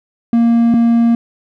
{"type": "tone pair in turn", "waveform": "triangle", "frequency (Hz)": [233, 233], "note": ["A#3", "A#3"], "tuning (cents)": [-1, -1], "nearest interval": "unison", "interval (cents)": 0, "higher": "neither", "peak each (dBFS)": -6, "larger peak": "neither", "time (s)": [[0.33, 0.74], [0.74, 1.15]], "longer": "neither", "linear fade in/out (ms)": 2, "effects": []}